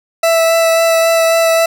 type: tone with vibrato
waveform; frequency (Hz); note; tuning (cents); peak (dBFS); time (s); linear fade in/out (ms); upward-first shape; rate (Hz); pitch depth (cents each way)
40% pulse; 659.3; E5; 0; -8; 0.23-1.66; 5; sine; 3.7; 10
effects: none